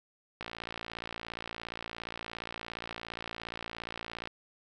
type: click train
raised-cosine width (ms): 0.3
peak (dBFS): -22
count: 222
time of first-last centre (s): 0.41-4.274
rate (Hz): 57.2
effects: none